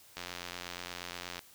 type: click train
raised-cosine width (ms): 0.2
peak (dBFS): -22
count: 109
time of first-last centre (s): 0.17-1.392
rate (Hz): 88.4
effects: white hiss -58 dBFS RMS until 1.54 s